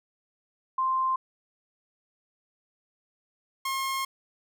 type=tone pair in turn; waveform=sine / sawtooth; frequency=1046.5 / 1072.8 Hz; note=C6 / C6; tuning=0 / +43 cents; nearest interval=unison; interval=43 cents; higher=second; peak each=-23 / -24 dBFS; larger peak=first; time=0.78-1.16 / 3.65-4.05 s; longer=second; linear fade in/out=5 ms; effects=none